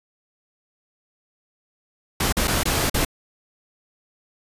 pink noise with dropouts, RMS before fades -21 dBFS, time 2.2-3.05 s, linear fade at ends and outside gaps 5 ms, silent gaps 2.325-2.368 / 2.474-2.478 / 2.634-2.654 / 2.898-2.942 s, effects resampled to 32000 Hz

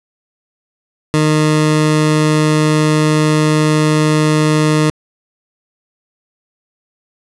20% pulse tone, 153.7 Hz, D#3, 21 cents flat, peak -5 dBFS, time 1.14-4.9 s, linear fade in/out 0 ms, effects resampled to 24000 Hz + 7-bit

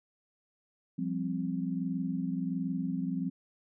sine chord, F suspended second, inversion none, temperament equal, 174.61 / 196 / 261.6 Hz, F3 / G3 / C4, 0 / 0 / 0 cents, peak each -34 / -36 / -34 dBFS, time 0.98-3.3 s, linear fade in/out 10 ms, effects none

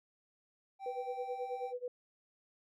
triangle tone, 779 Hz, G5, 11 cents flat, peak -39 dBFS, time 0.79-1.74 s, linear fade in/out 50 ms
sine tone with tremolo, 493.9 Hz, B4, in tune, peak -35 dBFS, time 0.86-1.88 s, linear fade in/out 2 ms, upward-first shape sine, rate 9.3 Hz, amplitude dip 95%
effects none

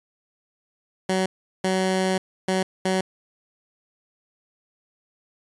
15% pulse tone bursts at uneven times, 187.9 Hz, F#3, 27 cents sharp, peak -14 dBFS, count 4, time 1.09-1.26 / 1.64-2.18 / 2.48-2.63 / 2.85-3.01 s, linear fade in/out 5 ms, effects resampled to 24000 Hz

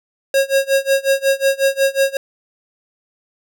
square tone with tremolo, 544 Hz, C#5, 33 cents flat, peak -11 dBFS, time 0.34-2.17 s, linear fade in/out 2 ms, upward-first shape sine, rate 5.5 Hz, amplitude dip 95%, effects none

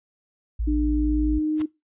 sine tone, 55.3 Hz, A1, 9 cents sharp, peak -22 dBFS, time 0.59-1.39 s, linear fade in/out 10 ms
sine tone with pitch glide, 300.8 to 308.5 Hz, D4 to D#4, +42 to -15 cents, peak -21 dBFS, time 0.67-1.66 s, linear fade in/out 10 ms, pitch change +43 cents, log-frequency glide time 0.88-1.55 s
pink noise with exponential growth, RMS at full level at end -33 dBFS, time 1.54-1.62 s, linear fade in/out 1 ms, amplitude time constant 16 ms
effects noise-tail reverb RT60 0.2 s tail -20 dB re dry + resampled to 8000 Hz

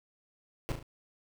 brown noise with echo, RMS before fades -32 dBFS, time 0.69-0.72 s, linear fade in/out 0 ms, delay 36 ms, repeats 3, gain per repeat -6 dB, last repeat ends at 0.828 s, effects none

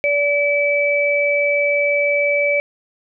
sine tone pair together, 577.1 / 2303 Hz, D5 / D7, -30 / -34 cents, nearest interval 2 octaves, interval 2396 cents, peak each -17 dBFS, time 0.04-2.6 s, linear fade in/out 0 ms, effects none

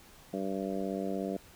harmonic tone, 96.8 Hz, G2, 21 cents flat, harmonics 2 / 3 / 4 / 5 / 6 / 7, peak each -36 / -38 / -39 / -40 / -41 / -41 dBFS, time 0.33-1.37 s, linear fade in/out 5 ms, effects pink hiss -56 dBFS RMS until 1.55 s

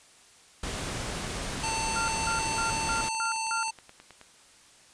pink noise, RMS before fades -34 dBFS, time 0.63-3.09 s, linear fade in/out 5 ms
harmonic tone, 893 Hz, A5, 25 cents sharp, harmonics 1 / 3 / 5 / 7 / 9 / 10, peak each -31 / -36 / -38 / -39 / -41 / -41 dBFS, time 1.63-3.71 s, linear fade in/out 10 ms
sine tone bursts, 1386 Hz, F6, 14 cents flat, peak -29 dBFS, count 6, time 1.96-3.63 s, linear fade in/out 0 ms, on 120 ms, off 190 ms
click train, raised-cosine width 0.3 ms, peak -31 dBFS, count 20, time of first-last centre 2.19-4.213 s, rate 9.39 Hz
effects white hiss -56 dBFS RMS until 4.93 s + resampled to 22050 Hz

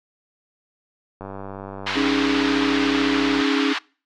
click train, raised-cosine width 1 ms, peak -20 dBFS, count 216, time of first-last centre 1.21-3.411 s, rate 97.7 Hz
pink band-pass noise, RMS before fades -26 dBFS, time 1.86-3.79 s, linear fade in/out 10 ms, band 970 to 4200 Hz, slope 24 dB/octave
sine chord, C# suspended second, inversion none, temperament equal, 277.2 / 311.1 / 415.3 Hz, C#4 / D#4 / G#4, 0 / 0 / 0 cents, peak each -20 / -25 / -26 dBFS, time 1.95-3.74 s, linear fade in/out 20 ms
effects noise-tail reverb RT60 0.4 s tail -25 dB re dry

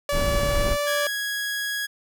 sawtooth tone with pitch glide, 575 to 582.4 Hz, D5 to D5, -37 to -15 cents, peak -19 dBFS, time 0.09-1.07 s, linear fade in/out 2 ms, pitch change +22 cents, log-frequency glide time 0.52-0.85 s
brown noise, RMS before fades -24 dBFS, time 0.11-0.77 s, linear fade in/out 50 ms
sawtooth tone, 1661.2 Hz, G#6, in tune, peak -22 dBFS, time 0.86-1.87 s, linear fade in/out 20 ms
effects none

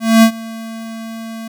square tone with ADSR envelope, 225.3 Hz, A3, 41 cents sharp, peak -4 dBFS, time 0-1.48 s, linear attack 230 ms, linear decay 79 ms, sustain -22 dB, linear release 6 ms, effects none

